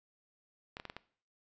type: clicks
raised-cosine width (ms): 0.3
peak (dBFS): -26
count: 5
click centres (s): 0.769 / 0.799 / 0.853 / 0.899 / 0.966
effects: noise-tail reverb RT60 0.5 s tail -19 dB re dry + resampled to 16000 Hz